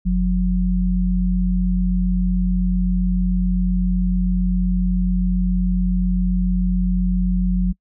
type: tone pair together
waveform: sine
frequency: 46.37 / 182.1 Hz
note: F#1 / F#3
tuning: +5 / -27 cents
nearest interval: 2 octaves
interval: 2368 cents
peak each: -18 dBFS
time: 0.05-7.73 s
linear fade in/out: 20 ms
effects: noise-tail reverb RT60 0.1 s tail -26 dB re dry